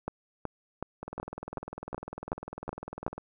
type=two click trains; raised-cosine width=1 ms; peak=-24 / -18 dBFS; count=44 / 9; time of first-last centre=1.03-3.18 / 0.08-3.065 s; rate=20 / 2.68 Hz; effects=none